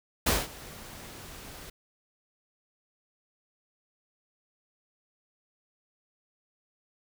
pink noise with ADSR envelope, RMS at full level -23 dBFS, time 0.26-1.7 s, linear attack 11 ms, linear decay 200 ms, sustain -22 dB, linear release 5 ms, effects none

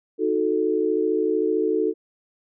sine chord, D# diminished, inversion none, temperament equal with one note detuned, 311.1 / 366.6 / 440 Hz, D#4 / F#4 / A4, 0 / -16 / 0 cents, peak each -25 / -24 / -22 dBFS, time 0.18-1.94 s, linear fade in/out 50 ms, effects none

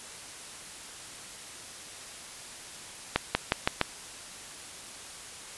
accelerating click train, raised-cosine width 0.3 ms, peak -6 dBFS, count 5, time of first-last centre 3.16-3.813 s, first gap 190 ms, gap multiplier 0.9, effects white hiss -44 dBFS RMS until 5.57 s + resampled to 24000 Hz

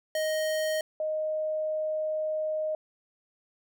square / sine tone pair in turn, 624 / 621.1 Hz, D#5 / D#5, +5 / -3 cents, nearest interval unison, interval 8 cents, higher first, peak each -27 dBFS, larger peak neither, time 0.15-0.81 / 1-2.75 s, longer second, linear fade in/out 2 ms, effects none

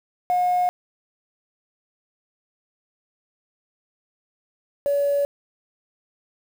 sine tone pair in turn, 720 / 568 Hz, F#5 / C#5, -47 / +42 cents, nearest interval major third, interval 411 cents, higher first, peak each -16 / -17 dBFS, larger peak first, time 0.3-0.69 / 4.86-5.25 s, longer neither, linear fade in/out 0 ms, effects tanh soft clip ceiling -14 dBFS + 7-bit

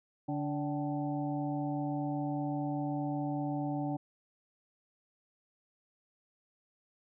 harmonic tone with a mistuned harmonic, 145 Hz, D3, 22 cents flat, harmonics 1 / 2 / 4 / 5 / 6, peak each -37 / -34 / -43 / -40 / -47 dBFS, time 0.28-3.97 s, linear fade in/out 10 ms, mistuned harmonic 5, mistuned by +86 cents, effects none

